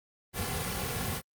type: noise with comb filter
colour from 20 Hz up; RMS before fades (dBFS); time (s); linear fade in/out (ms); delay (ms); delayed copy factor
pink; -33; 0.33-1.22; 50; 3.2; -0.85
effects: Opus 32 kbps